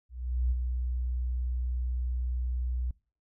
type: tone with ADSR envelope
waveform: sine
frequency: 61.74 Hz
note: B1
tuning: in tune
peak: -23 dBFS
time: 0.09-2.91 s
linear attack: 420 ms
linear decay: 30 ms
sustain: -5 dB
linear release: 3 ms
effects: noise-tail reverb RT60 0.4 s tail -24 dB re dry